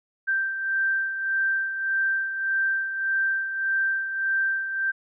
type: beating tone pair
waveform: sine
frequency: 1568 / 1569.7 Hz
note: G6 / G6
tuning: 0 / +2 cents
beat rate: 1.7 Hz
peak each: -23 / -31 dBFS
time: 0.27-4.92 s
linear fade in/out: 20 ms
effects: none